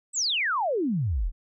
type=exponential sweep; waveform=sine; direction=down; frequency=8372 to 32.7 Hz; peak=-23 dBFS; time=0.13-1.32 s; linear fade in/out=50 ms; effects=none